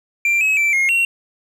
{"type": "tone with pitch steps", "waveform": "triangle", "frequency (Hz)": [2366, 2563, 2334, 2145, 2737], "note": ["D7", "E7", "D7", "C7", "F7"], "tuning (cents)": [12, -49, -11, 42, -36], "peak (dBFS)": -12, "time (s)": [0.25, 1.05], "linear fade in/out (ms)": 2, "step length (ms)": 160, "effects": []}